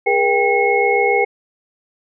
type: tone cluster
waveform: sine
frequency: 411.5 / 478.5 / 791 / 2176 Hz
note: G#4 / A#4 / G5 / C#7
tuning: -16 / +45 / +15 / -33 cents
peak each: -18 dBFS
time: 0.06-1.25 s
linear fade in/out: 10 ms
effects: none